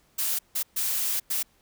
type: noise bursts at uneven times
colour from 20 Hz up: blue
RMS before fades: -27 dBFS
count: 4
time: 0.18-0.39 / 0.55-0.63 / 0.76-1.2 / 1.3-1.43 s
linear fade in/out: 10 ms
effects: pink hiss -64 dBFS RMS until 1.61 s